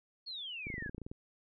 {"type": "exponential sweep", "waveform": "sine", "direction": "down", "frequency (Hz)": [4427, 1597], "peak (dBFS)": -40, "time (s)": [0.26, 0.9], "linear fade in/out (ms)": 20}
{"type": "clicks", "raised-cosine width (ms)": 3, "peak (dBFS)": -30, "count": 12, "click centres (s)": [0.669, 0.702, 0.741, 0.781, 0.824, 0.862, 0.894, 0.947, 0.981, 1.017, 1.065, 1.115]}
{"effects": []}